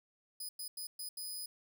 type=tone bursts at uneven times; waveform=15% pulse; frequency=4994 Hz; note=D#8; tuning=6 cents sharp; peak=-34 dBFS; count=5; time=0.4-0.49 / 0.59-0.68 / 0.77-0.87 / 0.99-1.09 / 1.17-1.46 s; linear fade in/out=5 ms; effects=none